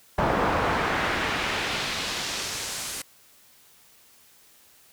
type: noise with band-pass filter sweep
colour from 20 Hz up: brown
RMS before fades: -27 dBFS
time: 0.18-3.02 s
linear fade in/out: 5 ms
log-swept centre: 830 to 9500 Hz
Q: 0.98
effects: white hiss -56 dBFS RMS until 4.92 s